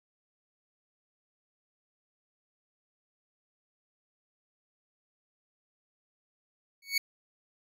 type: tone with exponential growth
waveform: 25% pulse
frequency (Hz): 2227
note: C#7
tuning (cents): +7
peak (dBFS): -18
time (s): 6.82-6.98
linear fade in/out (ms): 5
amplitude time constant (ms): 34
effects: none